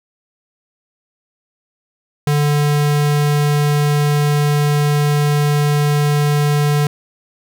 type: tone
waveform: square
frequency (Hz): 146.83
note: D3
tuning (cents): 0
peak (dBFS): -13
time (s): 2.27-6.87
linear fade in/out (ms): 2
effects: none